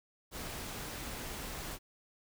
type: noise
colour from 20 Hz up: pink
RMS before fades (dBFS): -42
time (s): 0.31-1.79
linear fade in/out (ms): 50
effects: none